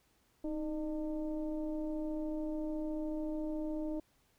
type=tone with frequency modulation; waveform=sine; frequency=311.9 Hz; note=D#4; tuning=4 cents sharp; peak=-34 dBFS; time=0.44-4 s; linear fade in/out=5 ms; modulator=295 Hz; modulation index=0.84; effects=pink hiss -72 dBFS RMS until 4.38 s